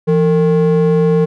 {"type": "ring-modulated tone", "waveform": "triangle", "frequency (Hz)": 311.1, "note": "D#4", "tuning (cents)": 0, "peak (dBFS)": -4, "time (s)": [0.07, 1.26], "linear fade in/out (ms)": 20, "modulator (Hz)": 143, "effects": []}